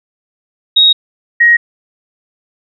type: tone pair in turn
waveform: sine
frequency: 3772 / 1886 Hz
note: A#7 / A#6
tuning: +20 / +20 cents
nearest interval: octave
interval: 1200 cents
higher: first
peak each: -4 dBFS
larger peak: neither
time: 0.76-0.93 / 1.4-1.57 s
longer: neither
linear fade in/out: 10 ms
effects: none